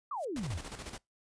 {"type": "exponential sweep", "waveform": "sine", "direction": "down", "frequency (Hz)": [1244.5, 73.42], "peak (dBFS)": -34, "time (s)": [0.11, 0.58], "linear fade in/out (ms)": 5}
{"type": "noise with exponential growth", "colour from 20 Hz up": "violet", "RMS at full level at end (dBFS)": -43, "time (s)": [0.12, 0.25], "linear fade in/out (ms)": 5, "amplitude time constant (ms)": 27}
{"type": "noise with tremolo", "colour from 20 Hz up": "pink", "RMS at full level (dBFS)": -42, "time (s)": [0.36, 0.98], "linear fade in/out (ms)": 2, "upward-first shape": "square", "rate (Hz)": 14, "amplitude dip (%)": 60}
{"effects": ["noise-tail reverb RT60 0.2 s tail -25 dB re dry", "resampled to 22050 Hz"]}